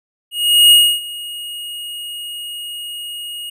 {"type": "tone with ADSR envelope", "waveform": "square", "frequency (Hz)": 2873, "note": "F7", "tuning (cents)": 48, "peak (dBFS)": -5, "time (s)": [0.31, 3.5], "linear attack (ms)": 400, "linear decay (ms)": 290, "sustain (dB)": -21, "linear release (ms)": 8, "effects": []}